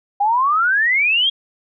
sine exponential sweep, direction up, 791 to 3322 Hz, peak -13 dBFS, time 0.2-1.3 s, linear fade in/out 10 ms, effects none

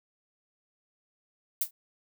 violet noise with exponential decay, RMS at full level -22 dBFS, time 1.61-1.71 s, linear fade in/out 5 ms, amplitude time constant 21 ms, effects none

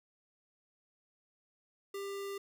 square tone, 397.1 Hz, G4, 22 cents sharp, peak -39 dBFS, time 1.94-2.38 s, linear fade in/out 5 ms, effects none

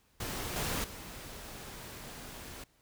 pink noise with level steps, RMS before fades -38 / -34 / -46 dBFS, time 0.2-2.64 s, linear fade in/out 5 ms, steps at 0.56 / 0.84 s, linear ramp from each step 2 ms, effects pink hiss -69 dBFS RMS until 2.81 s

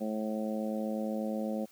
harmonic tone, 108.2 Hz, A2, 29 cents flat, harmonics 2 / 3 / 4 / 5 / 6 / 7, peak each -33 / -41 / -44 / -37 / -45 / -45 dBFS, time 0-1.66 s, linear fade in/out 20 ms, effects white hiss -61 dBFS RMS until 1.71 s

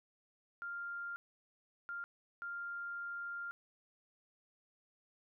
sine tone bursts at uneven times, 1396.9 Hz, F6, in tune, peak -40 dBFS, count 3, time 0.62-1.16 / 1.89-2.04 / 2.42-3.51 s, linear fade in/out 0 ms, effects none

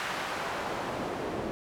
pink noise with band-pass filter sweep, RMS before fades -34 dBFS, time 0-1.51 s, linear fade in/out 0 ms, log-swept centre 1500 to 370 Hz, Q 0.78, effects none

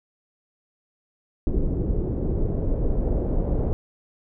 brown noise with low-pass filter sweep, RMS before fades -23 dBFS, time 1.47-3.73 s, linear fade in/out 0 ms, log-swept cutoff 370 to 570 Hz, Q 2.1, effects none

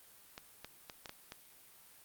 clicks, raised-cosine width 0.2 ms, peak -27 dBFS, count 6, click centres 0.379 / 0.646 / 0.898 / 1.058 / 1.094 / 1.321 s, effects white hiss -60 dBFS RMS until 2.04 s + Opus 32 kbps

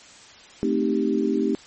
sine chord, A half-diminished seventh, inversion none, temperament equal with one note detuned, 221.5 / 261.6 / 311.1 / 392 Hz, A3 / C4 / Eb4 / G4, +12 / 0 / 0 / 0 cents, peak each -25 dBFS, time 0.63-1.55 s, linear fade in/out 0 ms, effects white hiss -47 dBFS RMS until 1.66 s + MP3 32 kbps

